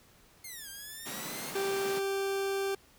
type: linear two-way sweep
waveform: 5% pulse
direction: down then up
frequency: 2168 to 1576 to 2168 Hz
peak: -32 dBFS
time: 0.44-1.51 s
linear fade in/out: 5 ms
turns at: 0.69 s
type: high-pass noise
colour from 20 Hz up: pink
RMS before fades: -41 dBFS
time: 1.05-2 s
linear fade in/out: 20 ms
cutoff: 160 Hz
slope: 24 dB/octave
type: tone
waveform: 40% pulse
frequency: 392 Hz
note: G4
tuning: in tune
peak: -29 dBFS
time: 1.55-2.75 s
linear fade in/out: 5 ms
effects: pink hiss -61 dBFS RMS until 2.98 s